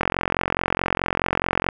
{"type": "click train", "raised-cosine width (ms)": 0.5, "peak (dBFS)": -4, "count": 76, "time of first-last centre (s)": [0.01, 1.688], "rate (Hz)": 44.7, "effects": []}